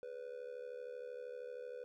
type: tone with amplitude modulation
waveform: triangle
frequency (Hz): 493.9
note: B4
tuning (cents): 0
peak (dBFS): -39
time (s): 0.03-1.84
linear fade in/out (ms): 0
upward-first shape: sine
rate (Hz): 72.9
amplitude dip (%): 80
effects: none